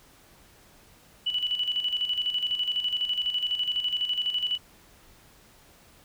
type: tone with tremolo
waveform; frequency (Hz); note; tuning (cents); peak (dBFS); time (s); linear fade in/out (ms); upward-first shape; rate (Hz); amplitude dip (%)
sine; 2960; F#7; 0; -23; 1.26-4.58; 10; square; 12; 60
effects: pink hiss -56 dBFS RMS until 6.04 s